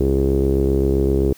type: tone with low-pass filter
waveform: sawtooth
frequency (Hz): 67.7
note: C#2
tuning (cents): -40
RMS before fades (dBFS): -17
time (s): 0-1.33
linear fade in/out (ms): 5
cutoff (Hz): 390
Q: 6.7
effects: white hiss -49 dBFS RMS until 1.37 s